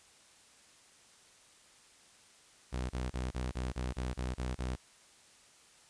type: tone bursts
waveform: sawtooth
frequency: 62.8 Hz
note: B1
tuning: 30 cents sharp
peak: -30 dBFS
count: 10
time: 2.72-4.763 s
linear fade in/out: 20 ms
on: 180 ms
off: 27 ms
effects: white hiss -61 dBFS RMS until 5.89 s + resampled to 22050 Hz